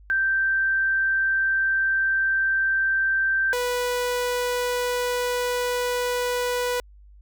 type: tone pair in turn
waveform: sine / sawtooth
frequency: 1565 / 491.8 Hz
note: G6 / B4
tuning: -3 / -7 cents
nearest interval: octave + minor sixth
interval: 2004 cents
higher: first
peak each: -19 dBFS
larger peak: neither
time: 0.1-3.53 / 3.53-6.8 s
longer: first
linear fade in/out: 0 ms
effects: added 50 Hz sine -46 dBFS peak until 7.21 s